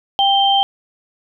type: tone pair together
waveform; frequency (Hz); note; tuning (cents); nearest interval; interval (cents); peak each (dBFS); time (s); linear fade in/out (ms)
sine; 791 / 3138; G5 / G7; +15 / +1; 2 octaves; 2386; -13 / -15; 0.19-0.63; 0
effects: none